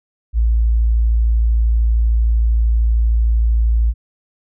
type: tone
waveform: sine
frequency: 56.5 Hz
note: A1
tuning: 47 cents sharp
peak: -11 dBFS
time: 0.33-3.94 s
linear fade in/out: 50 ms
effects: none